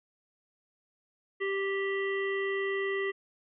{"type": "harmonic tone", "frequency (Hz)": 392, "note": "G4", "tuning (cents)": 0, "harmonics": [1, 3, 5, 7, 8], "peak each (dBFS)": [-30, -41, -34, -46, -48], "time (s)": [1.4, 3.12], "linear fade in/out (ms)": 20, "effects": []}